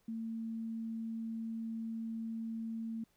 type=tone; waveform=sine; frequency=225.6 Hz; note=A3; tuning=44 cents sharp; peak=-37 dBFS; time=0.08-3.04 s; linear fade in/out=5 ms; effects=pink hiss -74 dBFS RMS until 3.16 s